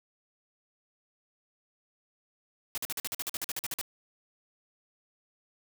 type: noise bursts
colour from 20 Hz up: white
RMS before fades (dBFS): -34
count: 15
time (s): 2.75-3.813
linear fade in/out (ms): 0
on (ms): 27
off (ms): 47
effects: none